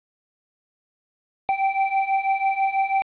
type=beating tone pair; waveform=square; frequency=774 / 780.1 Hz; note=G5 / G5; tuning=-22 / -9 cents; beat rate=6.1 Hz; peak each=-25 / -22 dBFS; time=1.49-3.02 s; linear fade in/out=0 ms; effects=resampled to 8000 Hz + 9-bit